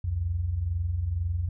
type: tone pair together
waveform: sine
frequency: 65.9 / 87.97 Hz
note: C2 / F2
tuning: +13 / +13 cents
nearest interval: perfect fourth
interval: 500 cents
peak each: -33 / -26 dBFS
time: 0.04-1.49 s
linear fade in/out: 5 ms
effects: none